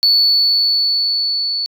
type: tone with level ramp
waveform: sine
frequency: 4449 Hz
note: C#8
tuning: 5 cents sharp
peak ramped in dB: -7 to -17 dBFS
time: 0.03-1.66 s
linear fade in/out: 0 ms
effects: tanh soft clip ceiling -6 dBFS